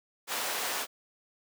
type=high-pass noise; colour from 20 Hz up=pink; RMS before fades=-33 dBFS; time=0.27-0.87 s; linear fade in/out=50 ms; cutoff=580 Hz; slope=12 dB/octave; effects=none